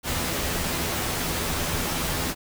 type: noise with comb filter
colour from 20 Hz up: pink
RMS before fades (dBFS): -27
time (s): 0.03-2.35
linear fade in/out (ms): 50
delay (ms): 12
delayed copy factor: +0.5
effects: none